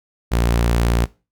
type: tone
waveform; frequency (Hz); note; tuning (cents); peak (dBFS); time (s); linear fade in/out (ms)
sawtooth; 58.3; A#1; +1; -11; 0.31-1.06; 20
effects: noise-tail reverb RT60 0.3 s tail -21 dB re dry